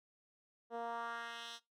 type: tone with band-pass filter sweep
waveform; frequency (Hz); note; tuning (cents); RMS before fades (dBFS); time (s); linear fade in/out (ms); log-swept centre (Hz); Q
10% pulse; 233.1; A#3; 0; -44; 0.7-1.6; 50; 500 to 4600; 1.6
effects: noise-tail reverb RT60 0.2 s tail -20 dB re dry